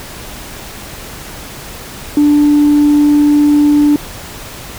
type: tone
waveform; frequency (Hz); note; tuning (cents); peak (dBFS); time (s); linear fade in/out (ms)
sine; 293.7; D4; 0; -4; 2.17-3.96; 2
effects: tanh soft clip ceiling -3 dBFS + pink hiss -29 dBFS RMS until 4.78 s